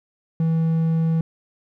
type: tone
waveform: triangle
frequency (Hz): 162.7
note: E3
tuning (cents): -22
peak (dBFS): -15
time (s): 0.4-1.21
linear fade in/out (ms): 2
effects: none